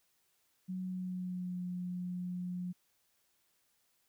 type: tone with pitch glide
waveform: sine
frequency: 185 to 179.42 Hz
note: F#3 to F3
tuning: 0 to +47 cents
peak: -36 dBFS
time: 0.68-2.73 s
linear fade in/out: 20 ms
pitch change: -53 cents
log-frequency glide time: 0.81-1.62 s
effects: white hiss -75 dBFS RMS until 4.08 s